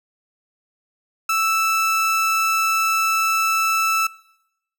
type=tone; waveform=30% pulse; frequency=1318.5 Hz; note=E6; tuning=in tune; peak=-15 dBFS; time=1.29-4.07 s; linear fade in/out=5 ms; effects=noise-tail reverb RT60 0.8 s tail -21 dB re dry